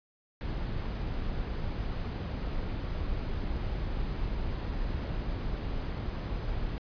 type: noise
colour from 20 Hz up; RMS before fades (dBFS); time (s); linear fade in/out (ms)
brown; -33; 0.41-6.78; 0
effects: resampled to 11025 Hz